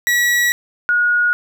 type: tone pair in turn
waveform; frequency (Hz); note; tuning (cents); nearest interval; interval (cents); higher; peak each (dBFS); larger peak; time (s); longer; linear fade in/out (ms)
40% pulse / sine; 1930 / 1445.9; B6 / F#6; -40 / -40; perfect fourth; 500; first; -12; neither; 0.07-0.52 / 0.89-1.33; first; 0
effects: none